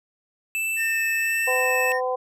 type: tone with vibrato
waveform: square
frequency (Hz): 2637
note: E7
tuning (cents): 0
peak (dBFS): -24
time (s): 0.55-1.92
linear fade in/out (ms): 0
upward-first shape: sine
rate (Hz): 1.4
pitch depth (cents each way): 10
type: tone with pitch glide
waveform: triangle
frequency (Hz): 1817 to 1831.8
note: A#6 to A#6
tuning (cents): -45 to -31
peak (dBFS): -23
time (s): 0.76-2.01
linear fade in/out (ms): 50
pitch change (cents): +14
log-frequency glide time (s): 1.07-1.59
type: harmonic tone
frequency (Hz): 254.1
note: B3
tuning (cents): +49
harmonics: 2 / 3 / 4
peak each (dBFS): -24 / -28 / -30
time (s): 1.47-2.16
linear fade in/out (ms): 10
effects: none